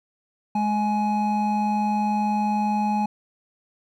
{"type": "tone pair together", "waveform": "triangle", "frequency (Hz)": [210, 838.9], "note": ["G#3", "G#5"], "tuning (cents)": [19, 17], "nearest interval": "2 octaves", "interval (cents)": 2398, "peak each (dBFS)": -21, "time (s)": [0.55, 3.06], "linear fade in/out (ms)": 5, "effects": []}